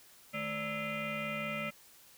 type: tone with frequency modulation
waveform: sine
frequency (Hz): 1317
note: E6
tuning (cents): -2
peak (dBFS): -34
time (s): 0.33-1.71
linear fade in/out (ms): 20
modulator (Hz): 367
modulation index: 3.7
effects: white hiss -59 dBFS RMS until 2.17 s